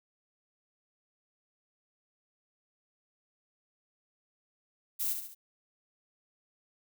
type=noise with echo; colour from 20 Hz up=violet; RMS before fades=-32 dBFS; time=4.99-5.14 s; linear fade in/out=20 ms; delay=70 ms; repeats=3; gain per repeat=-6 dB; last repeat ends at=5.35 s; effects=none